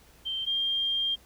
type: tone pair in turn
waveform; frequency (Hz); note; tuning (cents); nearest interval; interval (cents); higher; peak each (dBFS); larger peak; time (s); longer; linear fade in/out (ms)
sine; 3136 / 3198; G7 / G7; 0 / +34; unison; 34; second; -29 / -25; second; 0.25-0.46 / 0.46-1.16; second; 20
effects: added 60 Hz sine -60 dBFS peak until 1.25 s + pink hiss -58 dBFS RMS until 1.25 s